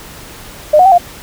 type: tone with pitch steps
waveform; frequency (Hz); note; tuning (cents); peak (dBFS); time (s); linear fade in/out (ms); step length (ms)
sine; 605 / 731 / 772 / 703; D#5 / F#5 / G5 / F5; -49 / -21 / -27 / +11; -3; 0.73-0.982; 10; 63
effects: pink hiss -33 dBFS RMS until 1.22 s